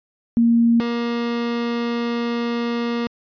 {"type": "tone pair in turn", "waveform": ["sine", "30% pulse"], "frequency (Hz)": [233.1, 236.1], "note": ["A#3", "A#3"], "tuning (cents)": [0, 22], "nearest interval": "unison", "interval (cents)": 22, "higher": "second", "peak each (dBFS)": [-12, -18], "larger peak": "first", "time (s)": [[0.37, 0.8], [0.8, 3.07]], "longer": "second", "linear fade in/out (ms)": 0, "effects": ["resampled to 11025 Hz"]}